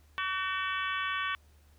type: harmonic tone with a mistuned harmonic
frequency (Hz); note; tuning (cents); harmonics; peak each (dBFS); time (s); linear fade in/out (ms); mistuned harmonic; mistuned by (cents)
379.2; F#4; +43; 3 / 4 / 5 / 6 / 7 / 8 / 9; -34 / -36 / -38 / -40 / -41 / -42 / -43; 0.18-1.35; 0; 5; -61
effects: added 74 Hz sine -58 dBFS peak until 1.78 s + pink hiss -67 dBFS RMS until 1.78 s